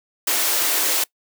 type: high-pass noise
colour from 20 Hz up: white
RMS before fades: -20 dBFS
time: 0.27-1.04 s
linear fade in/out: 5 ms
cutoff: 270 Hz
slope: 96 dB/octave
effects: noise-tail reverb RT60 0.1 s tail -23 dB re dry